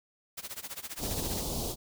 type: noise with tremolo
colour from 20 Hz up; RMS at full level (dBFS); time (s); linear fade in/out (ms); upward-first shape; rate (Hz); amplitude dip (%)
white; -38; 0.37-1.43; 10; sine; 15; 90
type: band-stop noise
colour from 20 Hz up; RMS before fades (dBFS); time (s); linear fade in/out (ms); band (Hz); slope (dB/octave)
pink; -34; 0.98-1.76; 50; 850 to 3600; 24
effects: none